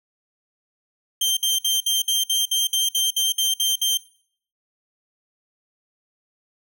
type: tone bursts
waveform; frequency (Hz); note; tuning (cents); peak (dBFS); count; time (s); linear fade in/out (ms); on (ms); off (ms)
sawtooth; 3152; G7; +9; -15; 13; 1.21-3.974; 5; 160; 57
effects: noise-tail reverb RT60 0.6 s tail -22 dB re dry